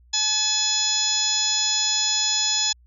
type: harmonic tone with a mistuned harmonic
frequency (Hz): 854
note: G#5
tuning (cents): +48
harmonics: 1 / 2 / 3 / 4 / 5 / 6 / 7 / 8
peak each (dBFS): -35 / -36 / -36 / -25 / -28 / -25 / -31 / -25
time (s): 0.13-2.73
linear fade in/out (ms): 10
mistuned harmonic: 5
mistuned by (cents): -75
effects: added 60 Hz sine -51 dBFS peak until 2.86 s